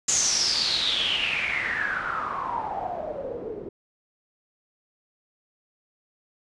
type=noise with low-pass filter sweep; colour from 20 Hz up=white; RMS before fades=-27 dBFS; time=0.08-3.69 s; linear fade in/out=5 ms; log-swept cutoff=7000 to 380 Hz; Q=9; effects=resampled to 24000 Hz